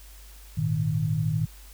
sine chord, Ab suspended second, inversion none, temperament equal, 103.83 / 116.54 / 155.56 Hz, Ab2 / Bb2 / Eb3, 0 / 0 / 0 cents, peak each -30 / -28 / -25 dBFS, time 0.57-1.46 s, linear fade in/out 10 ms, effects added 50 Hz sine -45 dBFS peak until 1.73 s + white hiss -52 dBFS RMS until 1.73 s

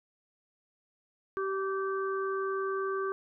harmonic tone, 387.3 Hz, G4, 21 cents flat, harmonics 1 / 3 / 4, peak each -31 / -35 / -40 dBFS, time 1.37-3.12 s, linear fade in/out 0 ms, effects none

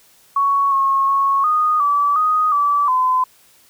sine tone with pitch steps, 1114 / 1089 / 1101 / 1235 / 1153 / 1246 / 1155 / 1020 Hz, C#6 / C#6 / C#6 / D#6 / D6 / D#6 / D6 / C6, +8 / -31 / -12 / -13 / -32 / +2 / -29 / -44 cents, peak -13 dBFS, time 0.36-3.24 s, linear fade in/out 5 ms, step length 360 ms, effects white hiss -52 dBFS RMS until 3.69 s

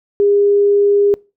sine tone, 405.8 Hz, G#4, 40 cents flat, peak -9 dBFS, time 0.2-1.14 s, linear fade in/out 0 ms, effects noise-tail reverb RT60 0.3 s tail -25 dB re dry

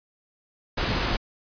pink noise, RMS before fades -25 dBFS, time 0.77-1.17 s, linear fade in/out 10 ms, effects resampled to 11025 Hz

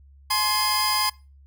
sawtooth tone cluster, 848 / 1049 / 4938 Hz, G#5 / C6 / D#8, +36 / +4 / -14 cents, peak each -25 / -20 / -21 dBFS, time 0.3-1.1 s, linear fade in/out 10 ms, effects noise-tail reverb RT60 0.3 s tail -23 dB re dry + added 69 Hz sine -48 dBFS peak until 1.46 s

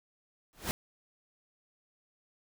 pink noise with exponential growth, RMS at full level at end -28 dBFS, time 0.53-0.71 s, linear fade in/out 0 ms, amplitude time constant 37 ms, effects none

